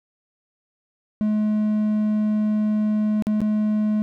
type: tone with dropouts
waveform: triangle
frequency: 212.8 Hz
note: G#3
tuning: 42 cents sharp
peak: -16 dBFS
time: 1.21-4.02 s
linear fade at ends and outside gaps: 0 ms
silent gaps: 3.223-3.269 / 3.405-3.416 s
effects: none